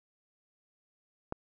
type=click; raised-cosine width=1 ms; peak=-20 dBFS; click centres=1.324 s; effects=none